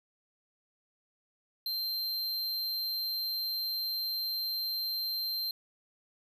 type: tone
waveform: square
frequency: 4145 Hz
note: C8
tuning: 17 cents flat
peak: -32 dBFS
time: 1.66-5.51 s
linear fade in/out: 2 ms
effects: none